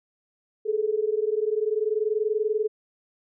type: tone pair together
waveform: sine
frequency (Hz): 419.5 / 439.9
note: G#4 / A4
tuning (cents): +17 / 0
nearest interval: minor second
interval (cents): 83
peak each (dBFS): -25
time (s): 0.65-2.68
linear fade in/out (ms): 20
effects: none